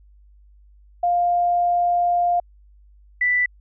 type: tone pair in turn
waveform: sine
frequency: 702 / 1978.7 Hz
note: F5 / B6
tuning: +9 / +3 cents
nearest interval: octave + tritone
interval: 1794 cents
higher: second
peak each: -16 dBFS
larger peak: neither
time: 1.03-2.4 / 3.21-3.46 s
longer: first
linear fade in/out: 5 ms
effects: added 50 Hz sine -48 dBFS peak until 3.6 s